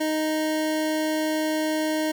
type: tone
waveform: 25% pulse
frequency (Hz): 311.1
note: D#4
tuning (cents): 0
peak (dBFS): -19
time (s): 0-2.12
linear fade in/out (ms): 10
effects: 9-bit